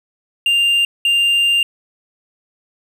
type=tone bursts at uneven times; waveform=triangle; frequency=2794 Hz; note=F7; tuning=in tune; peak=-10 dBFS; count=2; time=0.46-0.85 / 1.05-1.63 s; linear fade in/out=2 ms; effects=none